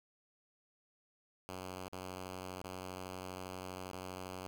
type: tone with dropouts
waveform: 5% pulse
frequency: 92.5 Hz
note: F#2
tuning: in tune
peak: -32 dBFS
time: 1.49-4.47 s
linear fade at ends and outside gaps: 0 ms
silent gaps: 1.883-1.926 / 2.615-2.641 / 3.914-3.933 s
effects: none